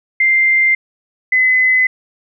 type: tone pair in turn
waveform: sine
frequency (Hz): 2093 / 2026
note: C7 / B6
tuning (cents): 0 / +44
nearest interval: minor second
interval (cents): 56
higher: first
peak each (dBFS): -9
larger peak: neither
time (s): 0.2-0.75 / 1.32-1.87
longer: neither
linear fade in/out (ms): 5
effects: none